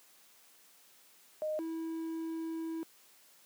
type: tone pair in turn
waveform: sine / triangle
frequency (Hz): 617 / 325.7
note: D#5 / E4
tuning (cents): -15 / -21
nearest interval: major seventh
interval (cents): 1106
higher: first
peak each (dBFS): -32 / -33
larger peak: first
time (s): 1.42-1.59 / 1.59-2.83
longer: second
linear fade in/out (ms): 0
effects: white hiss -62 dBFS RMS until 3.45 s + high-pass 200 Hz 12 dB/octave